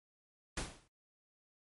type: noise with exponential decay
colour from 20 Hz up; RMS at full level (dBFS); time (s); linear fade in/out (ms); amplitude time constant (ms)
pink; -34; 0.57-0.88; 5; 66
effects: MP3 48 kbps